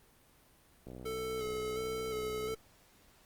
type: click train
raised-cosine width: 2 ms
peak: -33 dBFS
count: 106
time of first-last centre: 0.87-2.537 s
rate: 63 Hz
type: tone with vibrato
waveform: square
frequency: 436.3 Hz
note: A4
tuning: 15 cents flat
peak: -36 dBFS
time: 1.05-2.55 s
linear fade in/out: 10 ms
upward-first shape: square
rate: 1.4 Hz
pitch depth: 24 cents each way
effects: pink hiss -64 dBFS RMS until 3.25 s + Opus 32 kbps